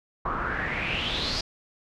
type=noise with low-pass filter sweep; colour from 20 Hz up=pink; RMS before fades=-29 dBFS; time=0.25-1.41 s; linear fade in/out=5 ms; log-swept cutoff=1100 to 5000 Hz; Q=5.9; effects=none